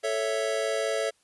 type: chord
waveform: square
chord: A major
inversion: none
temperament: equal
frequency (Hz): 440 / 554.4 / 659.3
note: A4 / C#5 / E5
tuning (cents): 0 / 0 / 0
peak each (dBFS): -31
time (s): 0.03-1.11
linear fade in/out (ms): 20
effects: white hiss -67 dBFS RMS until 1.23 s + resampled to 24000 Hz